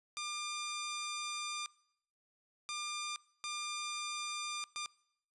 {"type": "tone bursts at uneven times", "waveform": "10% pulse", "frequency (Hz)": 1199, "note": "D6", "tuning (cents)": 36, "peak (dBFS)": -30, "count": 4, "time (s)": [[0.17, 1.66], [2.69, 3.16], [3.44, 4.64], [4.76, 4.86]], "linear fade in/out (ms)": 0, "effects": ["noise-tail reverb RT60 0.7 s tail -22 dB re dry", "resampled to 24000 Hz"]}